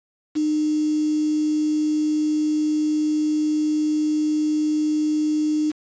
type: tone with quantisation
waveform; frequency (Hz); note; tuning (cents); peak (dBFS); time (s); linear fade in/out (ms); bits
sine; 304.7; D#4; -36; -18; 0.35-5.72; 20; 6
effects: resampled to 16000 Hz